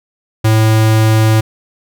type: tone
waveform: square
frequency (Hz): 110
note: A2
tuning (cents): 0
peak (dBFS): -8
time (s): 0.44-1.41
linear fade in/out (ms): 10
effects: none